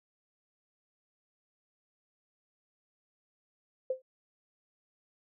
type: tone with exponential decay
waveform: sine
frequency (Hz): 518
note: C5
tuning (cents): -17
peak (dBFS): -25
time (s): 3.9-4.02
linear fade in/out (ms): 5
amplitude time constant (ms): 25
effects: none